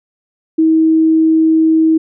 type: tone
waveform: sine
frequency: 320 Hz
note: D#4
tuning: 49 cents sharp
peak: -7 dBFS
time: 0.58-1.98 s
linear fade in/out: 10 ms
effects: none